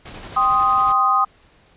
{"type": "noise with tremolo", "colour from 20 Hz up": "pink", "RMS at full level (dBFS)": -35, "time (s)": [0.05, 0.93], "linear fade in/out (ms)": 10, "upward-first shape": "square", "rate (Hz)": 11, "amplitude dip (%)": 25}
{"type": "chord", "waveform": "sine", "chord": "C minor", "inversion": "second", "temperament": "equal", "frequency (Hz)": [784, 1046.5, 1244.5], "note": ["G5", "C6", "Eb6"], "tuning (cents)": [0, 0, 0], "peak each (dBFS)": [-21, -21, -15], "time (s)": [0.36, 1.25], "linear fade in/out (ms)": 10}
{"effects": ["pink hiss -54 dBFS RMS until 1.76 s", "resampled to 8000 Hz"]}